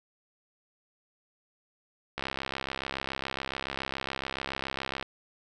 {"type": "click train", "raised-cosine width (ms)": 0.3, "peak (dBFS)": -16, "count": 192, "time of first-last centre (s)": [2.18, 5.026], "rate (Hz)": 67.1, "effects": []}